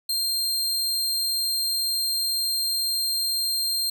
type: tone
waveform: sawtooth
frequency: 4186 Hz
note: C8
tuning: in tune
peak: -20 dBFS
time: 0.09-3.9 s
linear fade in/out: 5 ms
effects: none